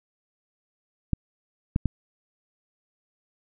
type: clicks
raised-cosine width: 5 ms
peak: -10 dBFS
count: 3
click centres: 1.133 / 1.761 / 1.857 s
effects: none